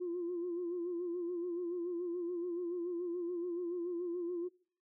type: tone with vibrato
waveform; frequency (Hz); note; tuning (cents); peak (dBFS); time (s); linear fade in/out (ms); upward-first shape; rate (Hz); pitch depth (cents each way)
sine; 349.2; F4; 0; -34; 0-4.49; 20; sine; 7; 60
effects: noise-tail reverb RT60 0.5 s tail -23 dB re dry + tanh soft clip ceiling -31 dBFS